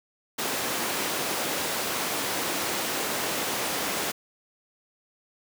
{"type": "high-pass noise", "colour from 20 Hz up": "pink", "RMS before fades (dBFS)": -29, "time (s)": [0.38, 4.12], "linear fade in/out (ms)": 10, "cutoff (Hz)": 280, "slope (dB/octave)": 12, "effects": []}